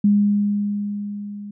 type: tone with level ramp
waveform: sine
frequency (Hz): 204.8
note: G#3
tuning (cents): -24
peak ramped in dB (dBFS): -11 to -31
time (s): 0.04-1.51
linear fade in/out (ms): 5
effects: none

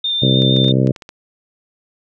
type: tone with vibrato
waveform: sine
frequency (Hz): 3604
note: A7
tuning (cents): +41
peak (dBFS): -16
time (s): 0.04-0.72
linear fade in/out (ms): 5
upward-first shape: square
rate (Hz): 6.5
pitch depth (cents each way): 11
type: harmonic tone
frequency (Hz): 65.41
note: C2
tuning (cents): 0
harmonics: 2 / 3 / 4 / 5 / 6 / 7 / 8 / 9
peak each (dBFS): -14 / -18 / -20 / -22 / -24 / -25 / -26 / -27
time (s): 0.22-0.92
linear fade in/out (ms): 5
type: clicks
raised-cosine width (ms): 0.2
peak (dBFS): -17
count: 8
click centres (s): 0.421 / 0.565 / 0.644 / 0.683 / 0.872 / 0.962 / 1.022 / 1.091
effects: none

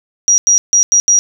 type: tone bursts at uneven times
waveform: sine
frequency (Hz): 5750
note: F8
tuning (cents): +50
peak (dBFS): -6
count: 5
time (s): 0.28-0.38 / 0.47-0.58 / 0.73-0.83 / 0.92-1 / 1.08-1.19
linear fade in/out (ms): 0
effects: none

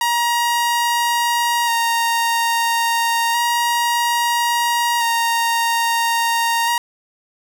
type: tone with vibrato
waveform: sawtooth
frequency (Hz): 938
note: A#5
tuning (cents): +11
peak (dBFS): -12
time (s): 0.01-6.78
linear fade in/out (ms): 2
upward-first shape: square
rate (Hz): 0.3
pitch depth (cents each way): 17
effects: none

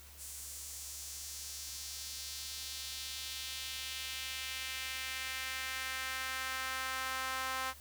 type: tone with high-pass filter sweep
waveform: sawtooth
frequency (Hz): 261.6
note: C4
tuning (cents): 0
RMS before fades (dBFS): -41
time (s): 0.17-7.74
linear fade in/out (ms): 50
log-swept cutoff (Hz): 8100 to 1100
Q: 1.5
effects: added 71 Hz sine -56 dBFS peak until 7.8 s + white hiss -56 dBFS RMS until 7.8 s

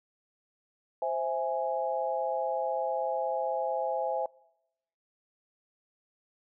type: chord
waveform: sine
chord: C augmented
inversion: none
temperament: equal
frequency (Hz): 523.3 / 659.3 / 830.6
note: C5 / E5 / G#5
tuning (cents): 0 / 0 / 0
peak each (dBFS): -32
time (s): 1.02-4.26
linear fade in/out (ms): 2
effects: noise-tail reverb RT60 0.9 s tail -25 dB re dry

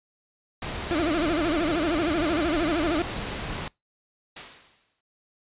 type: noise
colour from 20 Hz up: pink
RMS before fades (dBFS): -32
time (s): 0.62-3.68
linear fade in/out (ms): 2
type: tone with vibrato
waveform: 35% pulse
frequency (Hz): 320.2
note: D#4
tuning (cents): +50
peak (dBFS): -21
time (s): 0.91-3.02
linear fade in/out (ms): 0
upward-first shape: sine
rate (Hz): 13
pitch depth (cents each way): 170
type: noise with exponential decay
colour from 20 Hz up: white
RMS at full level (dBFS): -34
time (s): 4.36-5.01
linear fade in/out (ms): 5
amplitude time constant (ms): 140
effects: noise-tail reverb RT60 0.2 s tail -24 dB re dry + resampled to 8000 Hz

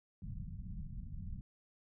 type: low-pass noise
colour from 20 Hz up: pink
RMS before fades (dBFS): -44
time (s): 0.22-1.41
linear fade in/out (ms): 2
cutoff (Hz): 200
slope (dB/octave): 48
effects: none

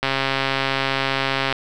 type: click train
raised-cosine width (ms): 0.3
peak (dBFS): -4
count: 203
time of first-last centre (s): 0.03-1.526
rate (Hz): 135
effects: none

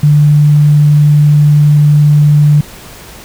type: tone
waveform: sine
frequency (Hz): 148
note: D3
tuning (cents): +14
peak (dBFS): -3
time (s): 0.03-2.61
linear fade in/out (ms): 5
effects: pink hiss -32 dBFS RMS until 3.24 s

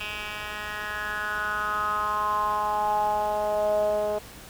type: tone with band-pass filter sweep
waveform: 10% pulse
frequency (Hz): 210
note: G#3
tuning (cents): +19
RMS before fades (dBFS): -27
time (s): 0-4.19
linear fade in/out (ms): 10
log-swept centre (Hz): 2500 to 540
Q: 5.8
effects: added 60 Hz sine -50 dBFS peak until 4.49 s + pink hiss -45 dBFS RMS until 4.49 s

